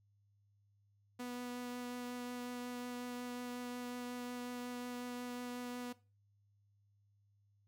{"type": "tone with vibrato", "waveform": "sawtooth", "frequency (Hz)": 245.7, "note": "B3", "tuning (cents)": -9, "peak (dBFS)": -38, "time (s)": [1.19, 5.93], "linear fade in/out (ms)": 10, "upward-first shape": "triangle", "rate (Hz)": 5.5, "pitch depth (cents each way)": 10, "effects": ["noise-tail reverb RT60 0.3 s tail -17 dB re dry", "added 101 Hz sine -70 dBFS peak until 7.67 s"]}